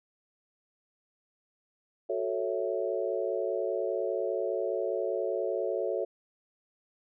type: chord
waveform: sine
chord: F# minor seventh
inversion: none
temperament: equal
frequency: 370 / 440 / 554.4 / 659.3 Hz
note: F#4 / A4 / C#5 / E5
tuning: 0 / 0 / 0 / 0 cents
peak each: -34 / -33 / -33 / -35 dBFS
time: 2.09-6.05 s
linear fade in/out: 10 ms
effects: none